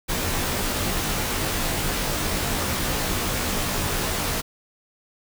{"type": "noise with comb filter", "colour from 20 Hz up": "pink", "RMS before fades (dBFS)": -25, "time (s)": [0.08, 4.42], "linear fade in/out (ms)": 20, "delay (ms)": 18, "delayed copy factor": -0.95, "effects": []}